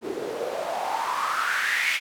white noise with band-pass filter sweep, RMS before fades -27 dBFS, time 0.01-2 s, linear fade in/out 50 ms, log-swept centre 340 to 2400 Hz, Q 5.8, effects none

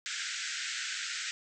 pink band-pass noise, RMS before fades -37 dBFS, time 0.06-1.31 s, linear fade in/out 0 ms, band 1400 to 7900 Hz, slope 96 dB/octave, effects none

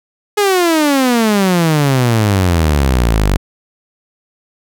sawtooth exponential sweep, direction down, 422.2 to 46.25 Hz, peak -6 dBFS, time 0.37-3.37 s, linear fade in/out 10 ms, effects none

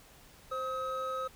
triangle tone pair together, 523.3 / 1274.5 Hz, C5 / D#6, 0 / +41 cents, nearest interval octave + minor third, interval 1541 cents, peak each -35 / -33 dBFS, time 0.51-1.28 s, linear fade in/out 10 ms, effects pink hiss -57 dBFS RMS until 1.35 s

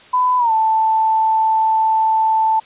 sine tone with pitch glide, 1002 to 882.4 Hz, B5 to A5, +25 to +5 cents, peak -12 dBFS, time 0.13-2.6 s, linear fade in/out 10 ms, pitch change -220 cents, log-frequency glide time 0.38-0.52 s, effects white hiss -44 dBFS RMS until 2.65 s + resampled to 8000 Hz

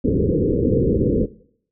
white low-pass noise, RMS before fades -18 dBFS, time 0.04-1.26 s, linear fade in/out 10 ms, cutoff 500 Hz, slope 96 dB/octave, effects noise-tail reverb RT60 0.6 s tail -19 dB re dry

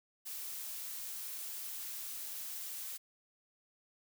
blue noise, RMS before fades -43 dBFS, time 0.25-2.98 s, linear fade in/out 20 ms, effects none

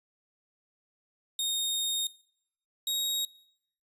sawtooth tone pair in turn, 3704 / 3775 Hz, A#7 / A#7, -12 / +21 cents, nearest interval unison, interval 33 cents, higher second, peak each -25 dBFS, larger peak neither, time 1.39-2.07 / 2.87-3.25 s, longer first, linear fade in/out 2 ms, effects noise-tail reverb RT60 0.7 s tail -22 dB re dry + resampled to 32000 Hz

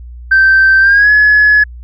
sine tone with pitch glide, 1557 to 1697.9 Hz, G6 to G#6, -12 to +38 cents, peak -3 dBFS, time 0.31-1.64 s, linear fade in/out 10 ms, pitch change +150 cents, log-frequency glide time 0.8-1.11 s, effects tanh soft clip ceiling -1 dBFS + added 60 Hz sine -27 dBFS peak until 1.83 s

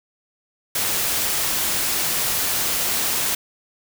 white noise, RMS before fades -22 dBFS, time 0.75-3.35 s, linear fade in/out 5 ms, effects none

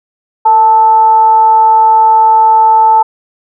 sine tone with frequency modulation, 880 Hz, A5, in tune, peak -3 dBFS, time 0.45-3.03 s, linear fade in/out 10 ms, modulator 421 Hz, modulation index 0.21, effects none

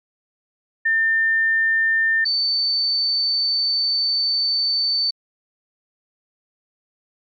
sine tone pair in turn, 1800 / 4536 Hz, A6 / C#8, +39 / +39 cents, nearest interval octave + major third, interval 1600 cents, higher second, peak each -15 / -17 dBFS, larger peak first, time 0.85-2.25 / 2.25-5.11 s, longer second, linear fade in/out 10 ms, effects MP3 64 kbps

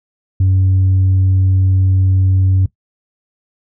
sine tone, 94.4 Hz, F#2, 35 cents sharp, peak -7 dBFS, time 0.4-2.66 s, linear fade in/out 5 ms, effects noise-tail reverb RT60 0.1 s tail -18 dB re dry + tanh soft clip ceiling -7 dBFS

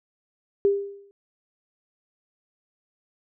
sine tone with exponential decay, 400 Hz, G4, 35 cents sharp, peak -14 dBFS, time 0.65-1.11 s, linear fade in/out 0 ms, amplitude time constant 100 ms, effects none

